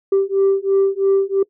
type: beating tone pair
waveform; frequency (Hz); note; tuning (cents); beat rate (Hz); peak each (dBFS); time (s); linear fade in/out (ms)
sine; 389.4 / 392.4; G4 / G4; -12 / +2; 3; -15; 0.12-1.43; 5
effects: noise-tail reverb RT60 0.1 s tail -22 dB re dry + tanh soft clip ceiling -9 dBFS